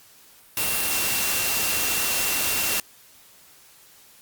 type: tone in noise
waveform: sine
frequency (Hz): 2732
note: F7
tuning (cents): -39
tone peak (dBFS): -31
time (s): 0.57-2.8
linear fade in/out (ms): 2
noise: white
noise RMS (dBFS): -24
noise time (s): 0.57-2.8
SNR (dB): -10
effects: white hiss -52 dBFS RMS until 4.21 s + Opus 48 kbps